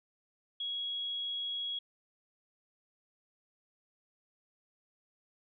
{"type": "tone", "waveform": "sine", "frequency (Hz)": 3322, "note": "G#7", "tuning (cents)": 0, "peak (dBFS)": -34, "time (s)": [0.6, 1.79], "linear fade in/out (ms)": 5, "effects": []}